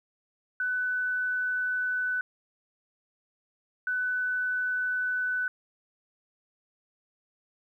sine tone pair in turn, 1498 / 1498 Hz, F#6 / F#6, +21 / +21 cents, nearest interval unison, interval 0 cents, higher neither, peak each -26 dBFS, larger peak neither, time 0.6-2.21 / 3.87-5.48 s, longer neither, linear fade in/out 2 ms, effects 11-bit

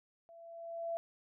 sine tone with level ramp, 671 Hz, E5, 31 cents sharp, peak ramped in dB -54 to -33 dBFS, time 0.29-0.97 s, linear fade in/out 0 ms, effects none

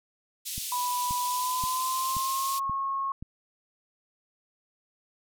white band-pass noise, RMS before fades -35 dBFS, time 0.45-2.6 s, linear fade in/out 20 ms, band 2900 to 14000 Hz, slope 24 dB/octave
click train, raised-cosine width 5 ms, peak -26 dBFS, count 6, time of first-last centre 0.58-3.226 s, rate 1.89 Hz
sine tone with pitch glide, 987.8 to 1089.7 Hz, B5 to C#6, 0 to -30 cents, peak -27 dBFS, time 0.72-3.12 s, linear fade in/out 2 ms, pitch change +170 cents, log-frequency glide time 1.25-2.6 s
effects none

